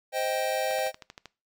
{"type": "chord", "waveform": "square", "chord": "C minor", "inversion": "none", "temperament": "just", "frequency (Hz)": [523.3, 627.9, 784.9], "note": ["C5", "Eb5", "G5"], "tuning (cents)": [0, 16, 2], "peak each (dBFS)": -31, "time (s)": [0.12, 0.92], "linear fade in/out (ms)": 50}
{"type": "click train", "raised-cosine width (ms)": 0.2, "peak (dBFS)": -24, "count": 8, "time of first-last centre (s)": [0.71, 1.257], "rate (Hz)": 12.8}
{"effects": ["noise-tail reverb RT60 0.3 s tail -21 dB re dry", "MP3 96 kbps"]}